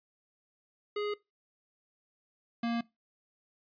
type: tone pair in turn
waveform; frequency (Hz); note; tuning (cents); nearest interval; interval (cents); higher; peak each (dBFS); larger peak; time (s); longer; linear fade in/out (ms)
square; 415.3 / 233.5; G#4 / A#3; 0 / +3; minor seventh; 997; first; -32 / -30; second; 0.96-1.14 / 2.63-2.81; neither; 5
effects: noise-tail reverb RT60 0.2 s tail -20 dB re dry + resampled to 11025 Hz